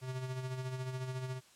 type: tone with tremolo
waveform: square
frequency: 129.1 Hz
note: C3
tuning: 23 cents flat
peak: -36 dBFS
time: 0.01-1.41 s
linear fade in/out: 50 ms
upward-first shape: sine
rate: 14 Hz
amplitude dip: 50%
effects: white hiss -62 dBFS RMS until 1.55 s + low-pass 9000 Hz 12 dB/octave